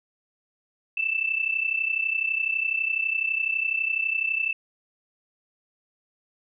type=tone pair together; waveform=sine; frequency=2637 / 2669 Hz; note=E7 / E7; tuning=0 / +21 cents; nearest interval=unison; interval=21 cents; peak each=-25 / -27 dBFS; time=0.97-4.53 s; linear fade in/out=5 ms; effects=none